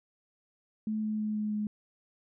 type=tone with pitch steps; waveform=sine; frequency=216.1 / 214.7 / 213.4 / 212 / 210.7 Hz; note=A3 / A3 / G#3 / G#3 / G#3; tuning=-31 / -42 / +47 / +36 / +25 cents; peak=-29 dBFS; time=0.87-1.67 s; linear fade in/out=2 ms; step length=160 ms; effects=none